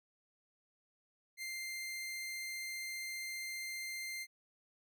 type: tone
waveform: sawtooth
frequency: 2095 Hz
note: C7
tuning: 2 cents sharp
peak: -37 dBFS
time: 1.37-4.27 s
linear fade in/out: 50 ms
effects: none